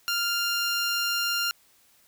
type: tone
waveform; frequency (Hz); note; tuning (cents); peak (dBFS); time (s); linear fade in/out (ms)
15% pulse; 1396.9; F6; 0; -18; 0.08-1.51; 0
effects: white hiss -61 dBFS RMS until 2.07 s